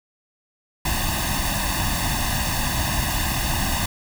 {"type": "noise with comb filter", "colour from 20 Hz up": "pink", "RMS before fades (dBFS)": -23, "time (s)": [0.85, 3.86], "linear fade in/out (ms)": 5, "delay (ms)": 1.1, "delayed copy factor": 1, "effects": []}